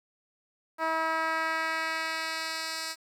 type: tone with band-pass filter sweep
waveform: 10% pulse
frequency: 322 Hz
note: E4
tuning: 41 cents flat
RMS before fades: -31 dBFS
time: 0.78-2.96 s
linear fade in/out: 50 ms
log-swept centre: 970 to 5800 Hz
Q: 0.98
effects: 9-bit